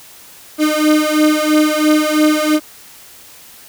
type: beating tone pair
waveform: 35% pulse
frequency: 304 / 307 Hz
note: D#4 / D#4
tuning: -40 / -23 cents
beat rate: 3 Hz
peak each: -12 dBFS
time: 0.58-2.6 s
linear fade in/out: 50 ms
effects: white hiss -40 dBFS RMS until 3.68 s